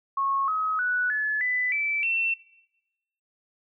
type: tone with pitch steps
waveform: sine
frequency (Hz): 1095 / 1272.4 / 1478.6 / 1718.2 / 1996.7 / 2320 / 2696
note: C#6 / D#6 / F#6 / A6 / B6 / D7 / E7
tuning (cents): -22 / +38 / -2 / -42 / +18 / -22 / +38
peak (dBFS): -23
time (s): 0.17-2.34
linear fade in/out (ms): 5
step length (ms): 310
effects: noise-tail reverb RT60 1.0 s tail -20 dB re dry